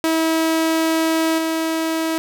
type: tone with level steps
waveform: sawtooth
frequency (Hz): 323.1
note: E4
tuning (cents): -35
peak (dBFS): -12 / -15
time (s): 0.04-2.18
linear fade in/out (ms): 0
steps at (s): 1.38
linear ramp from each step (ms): 5
effects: none